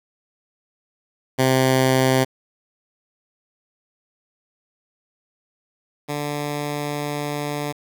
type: tone pair in turn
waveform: 10% pulse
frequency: 130.81 / 146.59 Hz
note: C3 / D3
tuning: 0 / -3 cents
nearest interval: major second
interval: 197 cents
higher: second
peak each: -7 / -16 dBFS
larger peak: first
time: 1.38-2.25 / 6.08-7.73 s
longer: second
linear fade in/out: 20 ms
effects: 8-bit

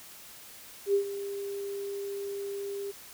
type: tone with ADSR envelope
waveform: sine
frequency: 399.7 Hz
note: G4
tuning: 34 cents sharp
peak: -20 dBFS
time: 0.86-2.92 s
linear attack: 80 ms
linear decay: 97 ms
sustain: -13 dB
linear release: 19 ms
effects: white hiss -49 dBFS RMS until 3.13 s

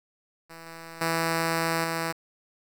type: tone with level steps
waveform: 5% pulse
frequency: 164.6 Hz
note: E3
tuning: 2 cents flat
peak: -31 / -29 / -13 / -16 dBFS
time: 0.49-2.13 s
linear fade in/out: 20 ms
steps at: 0.66 / 1.01 / 1.84 s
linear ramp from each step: 5 ms
effects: 9-bit

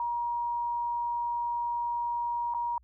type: tone with dropouts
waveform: sine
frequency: 950 Hz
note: A#5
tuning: 33 cents sharp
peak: -28 dBFS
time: 0-2.78 s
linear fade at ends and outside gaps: 2 ms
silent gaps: 2.539-2.546 s
effects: added 60 Hz sine -58 dBFS peak until 2.83 s

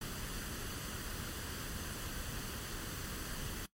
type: noise with comb filter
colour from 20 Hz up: pink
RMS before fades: -42 dBFS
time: 0.01-3.66 s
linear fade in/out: 5 ms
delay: 0.65 ms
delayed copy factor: +0.5
effects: noise-tail reverb RT60 0.1 s tail -19 dB re dry + MP3 64 kbps

